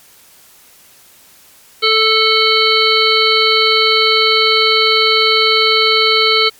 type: harmonic tone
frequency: 440 Hz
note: A4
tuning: in tune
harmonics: 1 / 3 / 5 / 7 / 9 / 10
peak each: -16 / -16 / -16 / -16 / -16 / -16 dBFS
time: 1.82-6.5 s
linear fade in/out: 20 ms
effects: white hiss -45 dBFS RMS until 6.59 s + MP3 96 kbps